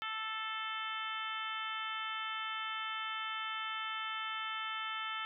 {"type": "harmonic tone with a mistuned harmonic", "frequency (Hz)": 440, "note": "A4", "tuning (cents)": 0, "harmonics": [2, 3, 4, 5, 6, 7, 8], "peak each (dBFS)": [-48, -40, -45, -46, -47, -44, -49], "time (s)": [0.02, 5.25], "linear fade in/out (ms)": 0, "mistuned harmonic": 5, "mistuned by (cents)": -24, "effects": []}